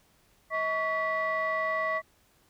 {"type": "tone cluster", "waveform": "sine", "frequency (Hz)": [638, 1126, 1964], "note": ["D#5", "C#6", "B6"], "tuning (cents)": [43, 27, -10], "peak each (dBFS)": -30, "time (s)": [0.5, 2.02], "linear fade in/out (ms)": 50, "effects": ["tanh soft clip ceiling -20 dBFS", "pink hiss -65 dBFS RMS until 2.49 s"]}